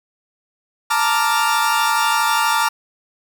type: chord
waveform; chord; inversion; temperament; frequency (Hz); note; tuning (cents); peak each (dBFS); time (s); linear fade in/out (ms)
40% pulse; Bb major seventh; third; equal; 880 / 932.3 / 1174.7 / 1396.9; A5 / Bb5 / D6 / F6; 0 / 0 / 0 / 0; -20; 0.9-2.69; 10
effects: none